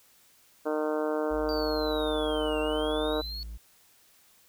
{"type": "harmonic tone", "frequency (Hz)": 153.3, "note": "D#3", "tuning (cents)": -25, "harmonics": [2, 3, 4, 5, 6, 7, 8, 9, 10], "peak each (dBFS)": [-32, -30, -32, -40, -40, -42, -43, -43, -46], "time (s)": [0.65, 3.22], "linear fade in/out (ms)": 20}
{"type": "tone", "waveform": "triangle", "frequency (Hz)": 56, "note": "A1", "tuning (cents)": 31, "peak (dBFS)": -35, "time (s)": [1.3, 3.58], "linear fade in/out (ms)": 20}
{"type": "linear two-way sweep", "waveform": "triangle", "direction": "down then up", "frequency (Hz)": [4699, 2719, 4417], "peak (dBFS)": -35, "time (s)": [1.49, 3.43], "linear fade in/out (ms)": 0, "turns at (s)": 2.6}
{"effects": ["white hiss -61 dBFS RMS until 4.48 s"]}